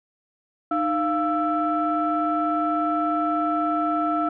sine tone cluster, 306.1 / 694 / 1326 Hz, D#4 / F5 / E6, -28 / -11 / +10 cents, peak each -24 dBFS, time 0.71-4.29 s, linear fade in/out 5 ms, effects tanh soft clip ceiling -13 dBFS

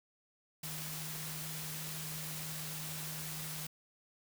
sine tone in noise, 155.56 Hz, D#3, in tune, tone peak -45 dBFS, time 0.63-3.67 s, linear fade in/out 5 ms, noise white, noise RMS -43 dBFS, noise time 0.63-3.67 s, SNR -5 dB, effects none

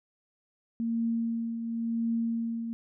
sine tone with tremolo, 230 Hz, A#3, 23 cents flat, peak -25 dBFS, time 0.8-2.73 s, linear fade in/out 0 ms, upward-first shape triangle, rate 0.94 Hz, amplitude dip 55%, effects none

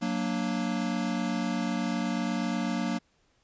square chord, Gb augmented, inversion none, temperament equal, 185 / 233.1 / 293.7 Hz, Gb3 / Bb3 / D4, 0 / 0 / 0 cents, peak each -33 / -31 / -35 dBFS, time 0.01-2.99 s, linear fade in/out 20 ms, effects pink hiss -69 dBFS RMS until 3.43 s + resampled to 16000 Hz

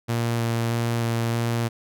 sawtooth tone with vibrato, 116.54 Hz, A#2, in tune, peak -18 dBFS, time 0.08-1.69 s, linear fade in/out 20 ms, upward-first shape square, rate 1.6 Hz, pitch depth 9 cents each way, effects none

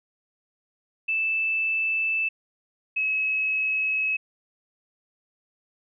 sine tone pair in turn, 2637 / 2571 Hz, E7 / E7, 0 / -44 cents, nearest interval unison, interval 44 cents, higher first, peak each -22 dBFS, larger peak neither, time 1.08-2.29 / 2.96-4.17 s, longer neither, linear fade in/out 10 ms, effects none

